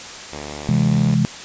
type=tone with pitch glide; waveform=5% pulse; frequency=73.8 to 75.31 Hz; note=D2 to D2; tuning=+9 to +44 cents; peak=-19 dBFS; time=0.32-1.15 s; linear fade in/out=5 ms; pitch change=+35 cents; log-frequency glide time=0.75-0.81 s
type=chord; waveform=sine; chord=C augmented; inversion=none; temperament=equal; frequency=130.81 / 164.81 / 207.7 Hz; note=C3 / E3 / G#3; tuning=0 / 0 / 0 cents; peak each=-18 dBFS; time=0.69-1.25 s; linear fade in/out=0 ms
effects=white hiss -34 dBFS RMS until 1.44 s + resampled to 16000 Hz